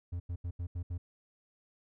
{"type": "tone bursts at uneven times", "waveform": "triangle", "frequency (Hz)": 87.31, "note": "F2", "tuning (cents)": 0, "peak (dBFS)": -32, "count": 6, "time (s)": [[0.12, 0.2], [0.29, 0.36], [0.44, 0.51], [0.59, 0.67], [0.75, 0.83], [0.9, 0.98]], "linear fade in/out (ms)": 10, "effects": []}